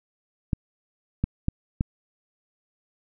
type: clicks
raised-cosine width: 5 ms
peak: -10 dBFS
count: 4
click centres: 0.532 / 1.24 / 1.484 / 1.809 s
effects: none